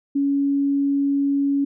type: tone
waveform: sine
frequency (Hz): 280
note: C#4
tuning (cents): +18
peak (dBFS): -17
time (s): 0.15-1.65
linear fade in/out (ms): 10
effects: none

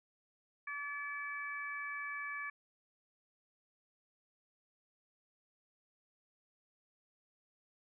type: harmonic tone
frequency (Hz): 575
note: D5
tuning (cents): -37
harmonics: 2 / 3 / 4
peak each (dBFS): -45 / -42 / -44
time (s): 0.67-2.5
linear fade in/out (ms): 5
effects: none

